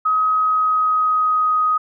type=tone with pitch glide; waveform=sine; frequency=1267 to 1252.4 Hz; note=D#6 to D#6; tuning=+31 to +11 cents; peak=-14 dBFS; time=0.05-1.78 s; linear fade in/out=10 ms; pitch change=-20 cents; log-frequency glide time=0.3-1.55 s; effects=none